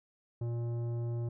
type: tone with tanh clipping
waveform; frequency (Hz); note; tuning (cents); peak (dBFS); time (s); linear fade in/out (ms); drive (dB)
sine; 118; A#2; +22; -34; 0.41-1.29; 5; 12
effects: none